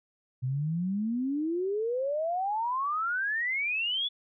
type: exponential sweep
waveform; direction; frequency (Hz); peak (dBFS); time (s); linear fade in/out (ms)
sine; up; 123.47 to 3481; -27; 0.42-4.09; 20
effects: none